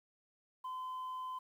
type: tone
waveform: sine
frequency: 1024 Hz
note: C6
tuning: 38 cents flat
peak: -37 dBFS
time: 0.64-1.39 s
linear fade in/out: 10 ms
effects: tanh soft clip ceiling -38 dBFS + 11-bit